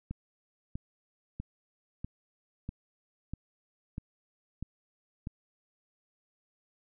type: click train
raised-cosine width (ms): 5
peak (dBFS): -24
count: 9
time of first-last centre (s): 0.11-5.271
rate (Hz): 1.55
effects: none